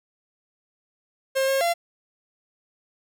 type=tone with pitch steps; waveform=45% pulse; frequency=534 / 540 / 685 Hz; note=C5 / C#5 / F5; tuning=+35 / -45 / -34 cents; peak=-20 dBFS; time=1.35-1.74 s; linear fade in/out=20 ms; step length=130 ms; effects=none